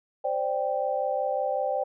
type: chord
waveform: sine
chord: C suspended second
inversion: none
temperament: just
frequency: 523.3 / 588.7 / 784.9 Hz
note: C5 / D5 / G5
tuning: 0 / +4 / +2 cents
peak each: -29 dBFS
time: 0.24-1.84 s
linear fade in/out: 10 ms
effects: none